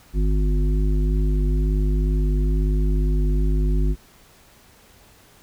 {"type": "harmonic tone with a mistuned harmonic", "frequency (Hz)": 51, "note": "G#1", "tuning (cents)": -31, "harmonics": [1, 3, 5, 7], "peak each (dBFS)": [-17, -27, -31, -33], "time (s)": [0.13, 3.96], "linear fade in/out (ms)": 50, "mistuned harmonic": 1, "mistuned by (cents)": -39, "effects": ["pink hiss -52 dBFS RMS until 5.42 s"]}